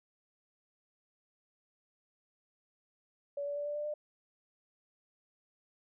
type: tone with pitch steps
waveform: sine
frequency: 570 / 575.6 / 581.3 / 587 / 592.8 / 598.7 Hz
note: C#5 / D5 / D5 / D5 / D5 / D5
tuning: +48 / -35 / -18 / -1 / +16 / +33 cents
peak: -34 dBFS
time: 3.37-3.94 s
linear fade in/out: 5 ms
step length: 95 ms
effects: none